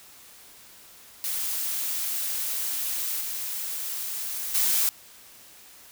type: noise with level steps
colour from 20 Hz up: blue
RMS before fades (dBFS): -29 / -32 / -23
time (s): 1.24-4.89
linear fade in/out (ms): 0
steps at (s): 3.2 / 4.54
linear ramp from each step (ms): 10
effects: white hiss -50 dBFS RMS until 5.91 s